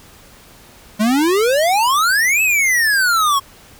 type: exponential two-way sweep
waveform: square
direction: up then down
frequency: 204.5 to 2637 to 1079 Hz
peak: -13 dBFS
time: 0.99-3.4 s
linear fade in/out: 20 ms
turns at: 2.42 s
effects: pink hiss -44 dBFS RMS until 3.79 s